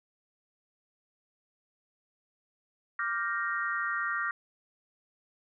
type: chord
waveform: sine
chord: G minor seventh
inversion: second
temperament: equal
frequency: 1174.7 / 1396.9 / 1568 / 1864.7 Hz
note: D6 / F6 / G6 / Bb6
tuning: 0 / 0 / 0 / 0 cents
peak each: -35 / -33 / -37 / -34 dBFS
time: 2.99-4.31 s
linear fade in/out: 2 ms
effects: none